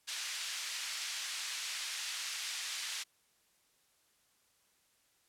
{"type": "band-pass noise", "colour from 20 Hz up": "white", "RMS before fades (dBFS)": -40, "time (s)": [0.07, 3.04], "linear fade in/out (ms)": 20, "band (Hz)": [1800, 5800], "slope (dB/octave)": 12, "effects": ["white hiss -72 dBFS RMS until 5.28 s", "low-pass 12000 Hz 12 dB/octave"]}